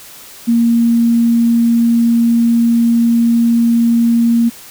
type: tone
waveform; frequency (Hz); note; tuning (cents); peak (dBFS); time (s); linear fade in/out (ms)
sine; 233.1; A#3; 0; -8; 0.47-4.5; 20
effects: white hiss -36 dBFS RMS until 4.7 s